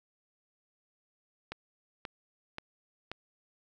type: click train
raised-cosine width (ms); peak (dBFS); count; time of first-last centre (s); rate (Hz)
0.3; -22; 4; 1.52-3.116; 1.88
effects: none